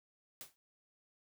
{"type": "noise with exponential decay", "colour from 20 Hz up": "white", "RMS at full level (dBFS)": -44, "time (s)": [0.41, 0.56], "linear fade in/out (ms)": 0, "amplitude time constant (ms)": 31, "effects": []}